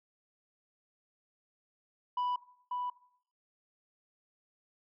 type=tone with echo; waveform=sine; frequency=987.8 Hz; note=B5; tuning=in tune; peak=-27 dBFS; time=2.17-2.36 s; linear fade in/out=5 ms; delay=540 ms; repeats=1; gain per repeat=-5 dB; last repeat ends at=2.9 s; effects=noise-tail reverb RT60 0.6 s tail -18 dB re dry + tanh soft clip ceiling -29 dBFS